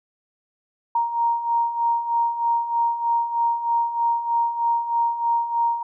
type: beating tone pair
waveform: sine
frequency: 932.3 / 935.5 Hz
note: A#5 / A#5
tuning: 0 / +6 cents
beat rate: 3.2 Hz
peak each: -26 / -20 dBFS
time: 0.95-5.83 s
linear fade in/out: 5 ms
effects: none